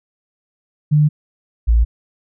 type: tone pair in turn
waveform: sine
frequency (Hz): 150 / 57.05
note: D3 / A#1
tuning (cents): +37 / -37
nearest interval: octave + perfect fourth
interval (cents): 1674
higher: first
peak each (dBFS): -9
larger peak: neither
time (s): 0.91-1.09 / 1.67-1.85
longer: neither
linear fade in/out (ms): 20
effects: none